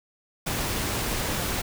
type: noise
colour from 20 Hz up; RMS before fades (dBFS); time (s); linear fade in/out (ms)
pink; -28; 0.46-1.62; 10
effects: none

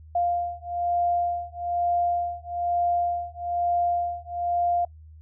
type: beating tone pair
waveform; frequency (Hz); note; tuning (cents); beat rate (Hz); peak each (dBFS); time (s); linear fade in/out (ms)
sine; 698.5 / 699.6; F5 / F5; 0 / +3; 1.1; -26; 0.15-4.85; 5
effects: noise-tail reverb RT60 0.1 s tail -23 dB re dry + added 78 Hz sine -44 dBFS peak until 5.21 s

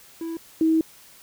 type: tone pair in turn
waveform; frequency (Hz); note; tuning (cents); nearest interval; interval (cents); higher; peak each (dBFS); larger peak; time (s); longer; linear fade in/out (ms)
triangle / sine; 329.6 / 321; E4 / E4; 0 / -46; unison; 46; first; -26 / -16; second; 0.21-0.37 / 0.61-0.81; second; 2
effects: white hiss -50 dBFS RMS until 1.22 s

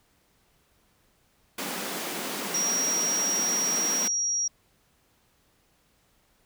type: high-pass noise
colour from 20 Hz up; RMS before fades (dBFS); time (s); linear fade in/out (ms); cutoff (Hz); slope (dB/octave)
pink; -33; 1.58-4.08; 5; 180; 48
type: tone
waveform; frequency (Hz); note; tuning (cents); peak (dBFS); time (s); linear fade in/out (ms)
sine; 5680; F8; +28; -24; 2.54-4.48; 5
effects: pink hiss -66 dBFS RMS until 6.45 s

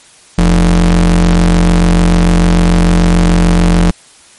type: ring-modulated tone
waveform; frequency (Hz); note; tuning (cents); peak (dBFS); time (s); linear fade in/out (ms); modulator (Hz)
square; 65.7; C2; +8; -3; 0.38-3.91; 5; 108
effects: white hiss -41 dBFS RMS until 4.38 s + MP3 48 kbps

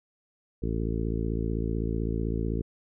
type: harmonic tone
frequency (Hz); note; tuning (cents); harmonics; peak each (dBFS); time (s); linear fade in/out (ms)
55.8; A1; +25; 1 / 2 / 3 / 4 / 5 / 6 / 7 / 8; -30 / -33 / -35 / -36 / -37 / -38 / -38 / -39; 0.62-2.62; 10
effects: none

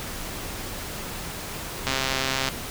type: click train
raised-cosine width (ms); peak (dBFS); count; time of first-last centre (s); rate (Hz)
0.2; -7; 83; 1.87-2.487; 133
effects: pink hiss -34 dBFS RMS until 2.7 s

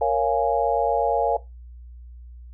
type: chord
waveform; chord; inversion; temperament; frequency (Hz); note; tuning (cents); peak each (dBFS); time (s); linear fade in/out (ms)
sine; Bb minor seventh; none; equal with one note detuned; 466.2 / 554.4 / 692.4 / 830.6; Bb4 / Db5 / F5 / Ab5; 0 / 0 / -15 / 0; -24; 0.01-1.37; 5
effects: noise-tail reverb RT60 0.2 s tail -17 dB re dry + added 60 Hz sine -39 dBFS peak until 2.53 s

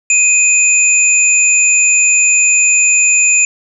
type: tone pair together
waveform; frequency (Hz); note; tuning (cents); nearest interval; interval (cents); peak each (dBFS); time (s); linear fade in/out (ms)
sine; 2500 / 7100; D#7 / A8; +8 / +15; octave + tritone; 1807; -10; 0.1-3.45; 2
effects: none

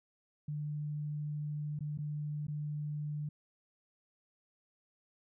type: tone with dropouts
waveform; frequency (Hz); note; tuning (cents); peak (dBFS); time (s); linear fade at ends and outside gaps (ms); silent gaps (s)
sine; 148.9; D3; +24; -35; 0.48-3.29; 5; 1.791-1.806 / 1.976-1.986 / 2.469-2.481
effects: none

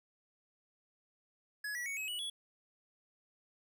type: tone with pitch steps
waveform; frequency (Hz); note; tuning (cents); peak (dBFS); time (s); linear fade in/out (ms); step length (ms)
square; 1688 / 1939 / 2227 / 2559 / 2939 / 3376; G#6 / B6 / C#7 / D#7 / F#7 / G#7; +28 / -32 / +7 / +48 / -12 / +28; -38; 1.64-2.3; 5; 110
effects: none

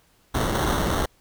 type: noise with sample-and-hold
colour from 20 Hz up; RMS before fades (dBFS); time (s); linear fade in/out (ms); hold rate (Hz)
pink; -23; 0.34-1.06; 10; 2450
effects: pink hiss -61 dBFS RMS until 1.2 s

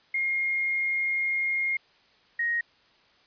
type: tone pair in turn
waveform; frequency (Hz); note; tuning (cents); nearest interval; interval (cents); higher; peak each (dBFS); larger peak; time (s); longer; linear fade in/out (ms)
sine; 2136 / 1876.3; C7 / A#6; +35 / +11; major second; 224; first; -24; neither; 0.14-1.77 / 2.39-2.61; first; 5
effects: white hiss -61 dBFS RMS until 3.26 s + resampled to 11025 Hz

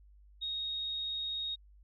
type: tone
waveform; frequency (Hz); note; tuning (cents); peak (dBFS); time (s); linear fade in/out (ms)
sine; 3744; A#7; +7; -34; 0.41-1.56; 20
effects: added 50 Hz sine -56 dBFS peak until 1.83 s

